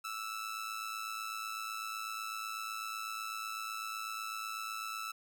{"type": "tone with amplitude modulation", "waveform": "sawtooth", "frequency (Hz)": 1318.5, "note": "E6", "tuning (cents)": 0, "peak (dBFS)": -32, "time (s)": [0.04, 5.12], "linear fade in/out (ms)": 10, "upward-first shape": "sine", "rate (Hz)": 108, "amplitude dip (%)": 60, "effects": []}